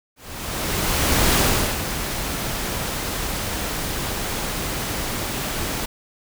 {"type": "noise with ADSR envelope", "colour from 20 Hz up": "pink", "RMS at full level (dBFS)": -17, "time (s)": [0.16, 5.86], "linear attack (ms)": 1200, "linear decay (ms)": 420, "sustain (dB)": -9, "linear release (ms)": 10, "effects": []}